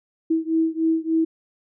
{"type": "beating tone pair", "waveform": "sine", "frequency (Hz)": [322.4, 325.8], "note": ["E4", "E4"], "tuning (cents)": [-38, -20], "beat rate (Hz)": 3.4, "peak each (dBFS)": [-21, -22], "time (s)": [0.3, 1.25], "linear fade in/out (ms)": 10, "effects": []}